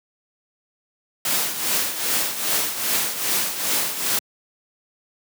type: noise with tremolo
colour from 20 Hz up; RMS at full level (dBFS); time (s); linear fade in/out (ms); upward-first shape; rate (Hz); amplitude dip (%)
white; -20; 1.25-4.19; 2; triangle; 2.5; 70
effects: high-pass 150 Hz 12 dB/octave